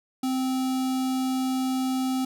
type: tone with notch filter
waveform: square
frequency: 260 Hz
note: C4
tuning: 11 cents flat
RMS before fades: -26 dBFS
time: 0.23-2.25 s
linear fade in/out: 5 ms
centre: 1900 Hz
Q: 1.4
effects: none